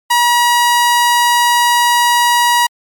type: tone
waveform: sawtooth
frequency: 960 Hz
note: B5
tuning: 49 cents flat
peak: -5 dBFS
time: 0.1-2.67 s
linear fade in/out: 10 ms
effects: MP3 96 kbps